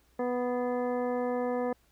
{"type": "harmonic tone with a mistuned harmonic", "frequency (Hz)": 246.9, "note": "B3", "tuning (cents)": 0, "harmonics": [1, 2, 3, 4, 5, 7, 8], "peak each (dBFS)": [-33, -30, -37, -41, -45, -47, -53], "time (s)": [0.19, 1.73], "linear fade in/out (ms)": 5, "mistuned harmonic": 8, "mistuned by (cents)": 74, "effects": ["added 60 Hz sine -68 dBFS peak until 1.91 s", "pink hiss -68 dBFS RMS until 1.91 s"]}